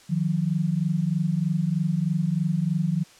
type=tone pair together; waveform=sine; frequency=155.6 / 178.8 Hz; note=D#3 / F3; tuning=0 / +41 cents; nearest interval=major second; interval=241 cents; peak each=-24 dBFS; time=0.09-3.04 s; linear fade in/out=20 ms; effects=white hiss -52 dBFS RMS until 3.19 s + low-pass 8000 Hz 12 dB/octave